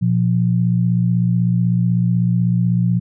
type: tone pair together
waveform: sine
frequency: 120.02 / 176.1 Hz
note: B2 / F3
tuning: -49 / +15 cents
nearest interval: perfect fifth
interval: 664 cents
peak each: -16 dBFS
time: 0.01-3 s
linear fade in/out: 20 ms
effects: none